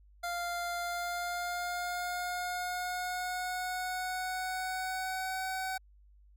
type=tone with pitch glide; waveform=25% pulse; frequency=697 to 755.7 Hz; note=F5 to F#5; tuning=-4 to +36 cents; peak=-30 dBFS; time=0.23-5.78 s; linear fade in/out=10 ms; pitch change=+140 cents; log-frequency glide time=0.81-5.42 s; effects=added 50 Hz sine -57 dBFS peak until 6.36 s